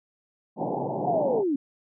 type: band-pass noise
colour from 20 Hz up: white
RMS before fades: -29 dBFS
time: 0.56-1.44 s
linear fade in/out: 50 ms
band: 120 to 900 Hz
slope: 96 dB/octave
type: linear sweep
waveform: sine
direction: down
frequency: 740 to 261.6 Hz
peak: -22 dBFS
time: 1.07-1.56 s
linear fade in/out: 5 ms
effects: none